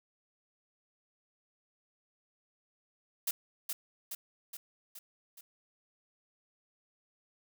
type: noise with echo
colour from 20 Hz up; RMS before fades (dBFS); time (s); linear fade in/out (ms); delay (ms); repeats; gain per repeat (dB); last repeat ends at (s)
blue; -32; 3.27-3.31; 5; 420; 5; -4; 5.41
effects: none